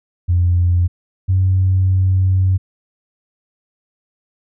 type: tone pair in turn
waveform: sine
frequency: 88 / 93.8 Hz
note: F2 / F#2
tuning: +14 / +24 cents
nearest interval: minor second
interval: 110 cents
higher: second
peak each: -10 dBFS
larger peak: neither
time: 0.28-0.88 / 1.28-2.58 s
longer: second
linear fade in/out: 20 ms
effects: tanh soft clip ceiling -6 dBFS